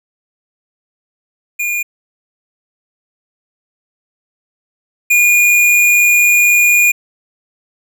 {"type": "tone pair in turn", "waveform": "square", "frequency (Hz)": [2425, 2434], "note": ["D#7", "D#7"], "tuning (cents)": [-45, -39], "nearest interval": "unison", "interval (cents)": 6, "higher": "second", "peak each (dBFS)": [-16, -8], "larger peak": "second", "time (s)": [[1.59, 1.83], [5.1, 6.92]], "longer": "second", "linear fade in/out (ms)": 10, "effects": []}